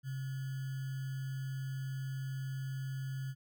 sine tone with sample-and-hold, 133.6 Hz, C3, 36 cents sharp, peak -36 dBFS, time 0.03-3.35 s, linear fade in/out 50 ms, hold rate 1575 Hz, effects none

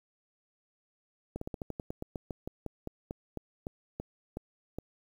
slowing click train, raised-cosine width 2 ms, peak -23 dBFS, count 20, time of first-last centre 1.36-4.786 s, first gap 54 ms, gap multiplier 1.12, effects 9-bit

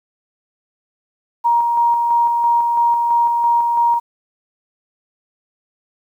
sine tone with tremolo, 942 Hz, A#5, 18 cents sharp, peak -11 dBFS, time 1.44-4 s, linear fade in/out 20 ms, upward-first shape square, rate 3 Hz, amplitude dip 30%, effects 8-bit

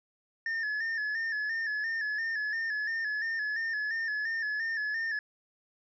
triangle tone with vibrato, 1760 Hz, A6, in tune, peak -28 dBFS, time 0.46-5.19 s, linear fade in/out 2 ms, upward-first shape square, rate 2.9 Hz, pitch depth 53 cents each way, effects resampled to 16000 Hz

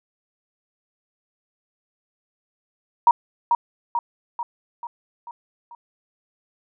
sine tone with echo, 946 Hz, A#5, 25 cents sharp, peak -9 dBFS, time 3.07-3.11 s, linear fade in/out 2 ms, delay 440 ms, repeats 6, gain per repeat -5 dB, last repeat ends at 5.75 s, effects none

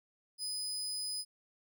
30% pulse tone, 5000 Hz, D#8, 8 cents sharp, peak -33 dBFS, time 0.38-1.25 s, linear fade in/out 50 ms, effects none

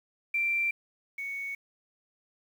sine tone pair in turn, 2355 / 2223 Hz, D7 / C#7, +4 / +4 cents, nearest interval minor second, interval 100 cents, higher first, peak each -25 / -33 dBFS, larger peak first, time 0.34-0.71 / 1.18-1.55 s, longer neither, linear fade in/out 5 ms, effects 9-bit

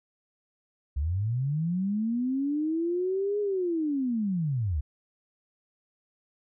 sine linear two-way sweep, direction up then down, 65.41 to 418 to 65.41 Hz, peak -25 dBFS, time 0.96-4.81 s, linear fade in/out 10 ms, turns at 3.4 s, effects none

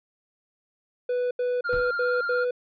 triangle tone bursts, 494.1 Hz, B4, 1 cent sharp, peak -21 dBFS, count 5, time 1.09-2.51 s, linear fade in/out 5 ms, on 220 ms, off 80 ms
triangle tone with vibrato, 1400 Hz, F6, 4 cents sharp, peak -24 dBFS, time 1.64-2.45 s, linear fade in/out 20 ms, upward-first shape sine, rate 17 Hz, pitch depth 23 cents each way
brown noise with exponential decay, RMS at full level -31 dBFS, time 1.73-1.99 s, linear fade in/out 0 ms, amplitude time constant 56 ms
effects resampled to 11025 Hz

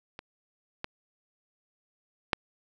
clicks, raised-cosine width 0.3 ms, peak -24 / -17 / -7 dBFS, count 3, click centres 0.191 / 0.844 / 2.332 s, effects none

